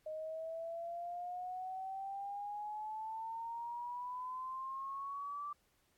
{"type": "exponential sweep", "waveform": "sine", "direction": "up", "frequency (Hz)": [619, 1173], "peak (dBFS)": -40, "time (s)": [0.06, 5.53], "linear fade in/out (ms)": 5, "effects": ["pink hiss -75 dBFS RMS until 5.97 s", "AAC 64 kbps"]}